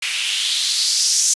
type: noise with band-pass filter sweep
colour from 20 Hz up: blue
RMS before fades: -19 dBFS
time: 0.02-1.34 s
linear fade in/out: 5 ms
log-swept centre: 2400 to 6500 Hz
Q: 3.3
effects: resampled to 24000 Hz